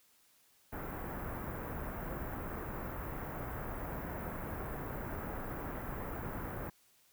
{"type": "band-stop noise", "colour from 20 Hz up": "pink", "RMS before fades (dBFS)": -41, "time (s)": [0.72, 6.7], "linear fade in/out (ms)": 10, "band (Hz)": [1700, 16000], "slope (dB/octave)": 24, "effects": ["white hiss -68 dBFS RMS until 7.12 s"]}